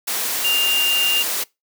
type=tone in noise; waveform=sine; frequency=2800 Hz; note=F7; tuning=4 cents sharp; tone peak=-16 dBFS; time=0.44-1.23 s; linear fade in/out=10 ms; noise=white; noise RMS=-23 dBFS; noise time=0.07-1.44 s; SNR=+4 dB; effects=noise-tail reverb RT60 0.2 s tail -23 dB re dry + high-pass 300 Hz 12 dB/octave